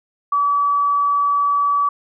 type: tone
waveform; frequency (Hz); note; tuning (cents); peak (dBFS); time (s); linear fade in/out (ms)
sine; 1146; D6; -43; -14; 0.32-1.89; 5
effects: none